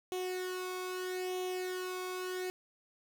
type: tone with flanger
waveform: sawtooth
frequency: 367.5 Hz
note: F#4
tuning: 12 cents flat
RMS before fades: -38 dBFS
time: 0.12-2.5 s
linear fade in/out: 0 ms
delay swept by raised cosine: 0.31 to 0.86 ms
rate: 0.78 Hz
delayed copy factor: +0.65
effects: none